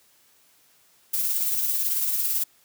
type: noise with tremolo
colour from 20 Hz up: violet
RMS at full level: -23 dBFS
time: 1.13-2.44 s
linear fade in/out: 10 ms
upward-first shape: triangle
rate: 18 Hz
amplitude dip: 40%
effects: white hiss -60 dBFS RMS until 2.64 s + high-pass 80 Hz 12 dB/octave